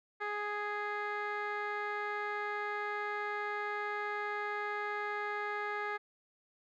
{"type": "tone with low-pass filter", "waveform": "15% pulse", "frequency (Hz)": 415.3, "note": "G#4", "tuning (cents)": 0, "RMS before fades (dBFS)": -37, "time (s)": [0.2, 5.98], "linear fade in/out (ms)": 20, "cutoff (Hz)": 2100, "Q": 2.5, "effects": []}